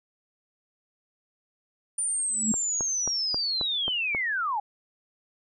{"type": "linear sweep", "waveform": "sine", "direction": "down", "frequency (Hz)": [9270, 784], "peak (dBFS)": -25, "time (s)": [1.98, 4.6], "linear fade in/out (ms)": 5}
{"type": "tone with exponential growth", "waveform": "sine", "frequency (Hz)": 217.3, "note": "A3", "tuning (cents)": -21, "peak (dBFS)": -19, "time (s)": [2.29, 2.52], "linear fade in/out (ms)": 5, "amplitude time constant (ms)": 49}
{"type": "click train", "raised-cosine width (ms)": 1, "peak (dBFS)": -19, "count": 7, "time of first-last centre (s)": [2.54, 4.149], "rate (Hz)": 3.73}
{"effects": []}